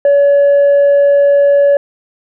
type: tone with tanh clipping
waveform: sine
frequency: 567 Hz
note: C#5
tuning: 39 cents sharp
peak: -6 dBFS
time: 0.05-1.77 s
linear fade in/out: 2 ms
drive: 1 dB
effects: none

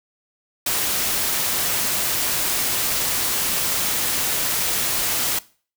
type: noise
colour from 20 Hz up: white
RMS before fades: -22 dBFS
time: 0.66-5.39 s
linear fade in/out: 5 ms
effects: noise-tail reverb RT60 0.4 s tail -20 dB re dry

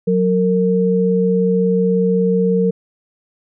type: tone pair together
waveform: sine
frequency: 183.7 / 458.2 Hz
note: F#3 / A#4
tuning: -12 / -30 cents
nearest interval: octave + major third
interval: 1582 cents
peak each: -15 dBFS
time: 0.07-2.71 s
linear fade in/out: 10 ms
effects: none

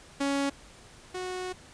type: tone pair in turn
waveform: sawtooth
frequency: 278.8 / 367.1 Hz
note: C#4 / F#4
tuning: +10 / -14 cents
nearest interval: perfect fourth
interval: 476 cents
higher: second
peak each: -22 / -29 dBFS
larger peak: first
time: 0.2-0.5 / 1.14-1.53 s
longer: second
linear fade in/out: 10 ms
effects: pink hiss -52 dBFS RMS until 1.73 s + resampled to 22050 Hz

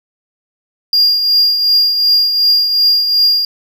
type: tone with tremolo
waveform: triangle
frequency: 4814 Hz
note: D8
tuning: 42 cents sharp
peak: -5 dBFS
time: 0.93-3.45 s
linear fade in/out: 2 ms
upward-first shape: triangle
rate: 2.7 Hz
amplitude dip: 55%
effects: none

